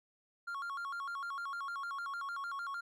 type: tone with vibrato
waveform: triangle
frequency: 1242 Hz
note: D#6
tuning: 3 cents flat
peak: -36 dBFS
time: 0.47-2.81 s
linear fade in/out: 10 ms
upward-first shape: square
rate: 6.6 Hz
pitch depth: 200 cents each way
effects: none